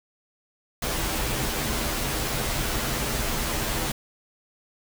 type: noise with comb filter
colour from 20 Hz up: pink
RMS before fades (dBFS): -27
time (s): 0.82-3.92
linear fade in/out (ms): 5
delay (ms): 11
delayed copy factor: -0.65
effects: none